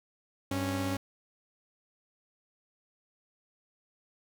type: tone pair together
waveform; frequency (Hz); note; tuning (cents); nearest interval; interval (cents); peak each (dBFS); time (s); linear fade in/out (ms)
sawtooth; 97.37 / 275.4; G2 / C#4; -11 / -11; octave + tritone; 1800; -30 / -28; 0.51-0.97; 5
effects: none